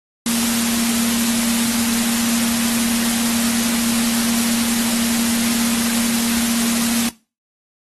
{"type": "tone in noise", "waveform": "sine", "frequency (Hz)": 233.1, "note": "A#3", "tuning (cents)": 0, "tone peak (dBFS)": -18, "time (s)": [0.26, 7.09], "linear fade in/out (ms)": 2, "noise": "white", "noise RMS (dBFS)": -21, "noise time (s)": [0.26, 7.09], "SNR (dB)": 0, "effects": ["noise-tail reverb RT60 0.3 s tail -20 dB re dry", "AAC 32 kbps"]}